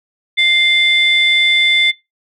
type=tone pair together; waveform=sine; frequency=2093 / 3517 Hz; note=C7 / A7; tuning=0 / -1 cents; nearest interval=major sixth; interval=899 cents; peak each=-11 dBFS; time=0.37-1.92 s; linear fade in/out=20 ms; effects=noise-tail reverb RT60 0.2 s tail -21 dB re dry + tanh soft clip ceiling -3 dBFS